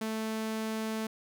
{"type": "tone", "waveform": "sawtooth", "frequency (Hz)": 220, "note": "A3", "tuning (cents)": 0, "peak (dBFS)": -28, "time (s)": [0.01, 1.07], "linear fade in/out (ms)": 5, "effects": []}